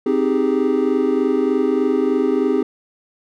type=chord; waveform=triangle; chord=Ab major seventh; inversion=first; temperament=equal; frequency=261.6 / 311.1 / 392 / 415.3 Hz; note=C4 / Eb4 / G4 / Ab4; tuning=0 / 0 / 0 / 0 cents; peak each=-18 / -20 / -18 / -19 dBFS; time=0.06-2.63 s; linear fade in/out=5 ms; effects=none